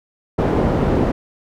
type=low-pass noise; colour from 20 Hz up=white; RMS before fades=-17 dBFS; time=0.38-1.12 s; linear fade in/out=10 ms; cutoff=440 Hz; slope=12 dB/octave; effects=none